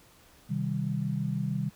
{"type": "chord", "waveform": "sine", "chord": "C minor", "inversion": "none", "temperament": "just", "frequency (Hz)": [130.81, 156.98, 196.22], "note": ["C3", "Eb3", "G3"], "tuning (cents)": [0, 16, 2], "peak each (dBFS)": -32, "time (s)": [0.49, 1.7], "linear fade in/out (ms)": 20, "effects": ["pink hiss -58 dBFS RMS until 1.75 s"]}